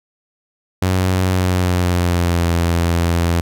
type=tone with pitch glide; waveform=sawtooth; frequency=92.8 to 85.1 Hz; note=F#2 to F2; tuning=+6 to -44 cents; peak=-10 dBFS; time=0.82-3.41 s; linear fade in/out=5 ms; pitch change=-150 cents; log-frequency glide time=1.28-2.49 s; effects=none